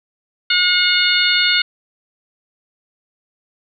harmonic tone, 721 Hz, F#5, 45 cents flat, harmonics 2 / 3 / 4 / 5 / 6, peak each -19 / -19 / -19 / -19 / -19 dBFS, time 0.5-1.62 s, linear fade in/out 5 ms, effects none

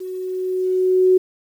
sine tone with level ramp, 370.7 Hz, F#4, 3 cents sharp, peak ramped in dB -27 to -9 dBFS, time 0-1.18 s, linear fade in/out 10 ms, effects 8-bit

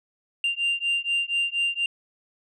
sine beating tone pair, 2784 / 2788.2 Hz, F7 / F7, -6 / -3 cents, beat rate 4.2 Hz, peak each -24 dBFS, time 0.44-1.86 s, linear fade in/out 2 ms, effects tanh soft clip ceiling -19 dBFS

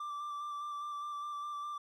triangle tone with vibrato, 1174.7 Hz, D6, in tune, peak -36 dBFS, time 0-1.78 s, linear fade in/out 5 ms, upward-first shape square, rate 4.9 Hz, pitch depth 15 cents each way, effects none

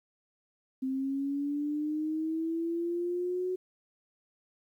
sine linear sweep, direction up, 260.8 to 370 Hz, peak -29 dBFS, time 0.82-3.56 s, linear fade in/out 10 ms, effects 11-bit

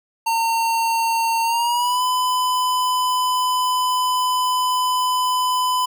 square tone with pitch glide, 912 to 1006.1 Hz, A#5 to B5, -38 to +32 cents, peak -18 dBFS, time 0.26-5.86 s, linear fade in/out 10 ms, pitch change +170 cents, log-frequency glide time 1.43-2.03 s, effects none

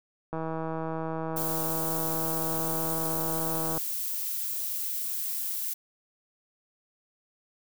click train, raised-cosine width 1 ms, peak -20 dBFS, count 556, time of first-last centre 0.33-3.777 s, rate 161 Hz
violet noise, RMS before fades -32 dBFS, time 1.36-5.74 s, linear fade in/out 10 ms
effects none

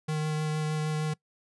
square tone with vibrato, 154.1 Hz, D#3, 16 cents flat, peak -28 dBFS, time 0.08-1.14 s, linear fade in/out 10 ms, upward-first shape triangle, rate 6.5 Hz, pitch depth 14 cents each way, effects noise-tail reverb RT60 0.1 s tail -22 dB re dry + resampled to 24000 Hz

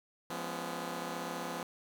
10% pulse chord, C# dominant seventh, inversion first, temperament just, 173.24 / 207.9 / 249.5 / 277.2 Hz, E#3 / G#3 / B3 / C#4, -14 / +2 / +18 / 0 cents, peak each -33 / -39 / -33 / -38 dBFS, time 0.3-1.63 s, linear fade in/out 2 ms, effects 11-bit

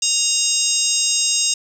harmonic tone with a mistuned harmonic, 932.3 Hz, A#5, in tune, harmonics 3 / 4 / 5 / 6 / 7 / 8 / 9, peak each -25 / -25 / -24 / -26 / -20 / -24 / -26 dBFS, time 0.02-1.54 s, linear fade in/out 5 ms, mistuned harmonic 5, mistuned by +120 cents, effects 7-bit

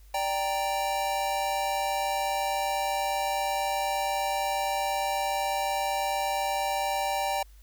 square chord, G minor, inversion second, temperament equal, 587.3 / 784 / 932.3 Hz, D5 / G5 / Bb5, 0 / 0 / 0 cents, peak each -34 / -29 / -34 dBFS, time 0.14-7.43 s, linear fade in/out 5 ms, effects added 50 Hz sine -49 dBFS peak until 7.62 s + white hiss -63 dBFS RMS until 7.62 s

